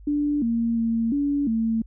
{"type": "tone with pitch steps", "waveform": "sine", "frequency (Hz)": [292.6, 231.3, 228.4, 285.5, 224.7], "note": ["D4", "A#3", "A#3", "D4", "A3"], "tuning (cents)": [-6, -13, -35, -49, 37], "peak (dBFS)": -20, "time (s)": [0.07, 1.82], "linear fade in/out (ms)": 5, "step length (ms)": 350, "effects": ["added 50 Hz sine -42 dBFS peak until 1.86 s"]}